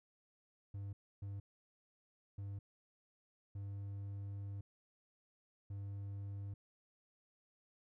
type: tone bursts at uneven times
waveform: triangle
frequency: 99.8 Hz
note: G2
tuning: 32 cents sharp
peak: -40 dBFS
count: 5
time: 0.74-0.93 / 1.22-1.4 / 2.38-2.59 / 3.55-4.61 / 5.7-6.54 s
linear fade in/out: 5 ms
effects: none